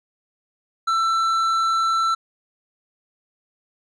sine tone with tanh clipping, 1335 Hz, E6, 22 cents sharp, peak -19 dBFS, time 0.87-2.15 s, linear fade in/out 10 ms, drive 9 dB, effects none

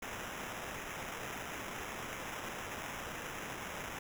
white noise with sample-and-hold, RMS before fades -43 dBFS, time 0.02-3.99 s, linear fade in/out 5 ms, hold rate 4410 Hz, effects none

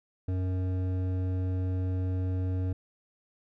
triangle tone with hard clipping, 92.5 Hz, F#2, in tune, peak -29 dBFS, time 0.28-2.73 s, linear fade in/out 5 ms, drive 15 dB, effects none

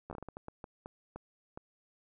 slowing click train, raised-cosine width 1 ms, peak -29 dBFS, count 13, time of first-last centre 0.1-1.575 s, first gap 12 ms, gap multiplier 1.38, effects none

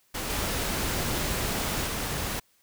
pink noise with level steps, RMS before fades -32 / -29 / -31 dBFS, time 0.14-2.4 s, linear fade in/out 10 ms, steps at 0.29 / 1.86 s, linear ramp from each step 20 ms, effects white hiss -66 dBFS RMS until 2.62 s

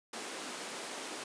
pink high-pass noise, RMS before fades -42 dBFS, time 0.13-1.24 s, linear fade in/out 5 ms, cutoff 250 Hz, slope 24 dB/octave, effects resampled to 22050 Hz

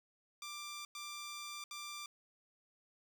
10% pulse tone bursts at uneven times, 1182 Hz, D6, 11 cents sharp, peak -36 dBFS, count 3, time 0.42-0.85 / 0.95-1.64 / 1.71-2.06 s, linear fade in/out 2 ms, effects none

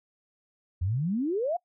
sine exponential sweep, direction up, 82.2 to 735 Hz, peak -25 dBFS, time 0.81-1.57 s, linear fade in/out 10 ms, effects noise-tail reverb RT60 0.1 s tail -22 dB re dry

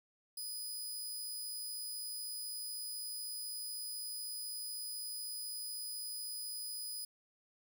15% pulse tone, 4978 Hz, D#8, in tune, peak -34 dBFS, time 0.37-7.05 s, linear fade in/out 5 ms, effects none

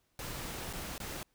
pink noise with dropouts, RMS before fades -41 dBFS, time 0.19-1.23 s, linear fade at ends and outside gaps 1 ms, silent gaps 0.729-0.734 / 0.98-1.001 s, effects pink hiss -75 dBFS RMS until 1.34 s

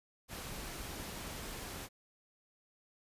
pink noise, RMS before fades -44 dBFS, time 0.28-1.89 s, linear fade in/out 50 ms, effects resampled to 32000 Hz

